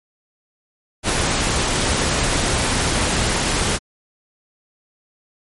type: noise with ADSR envelope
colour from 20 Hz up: pink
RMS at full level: -17 dBFS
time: 1.03-3.79 s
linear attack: 62 ms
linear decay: 9 ms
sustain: -2 dB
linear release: 39 ms
effects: MP3 48 kbps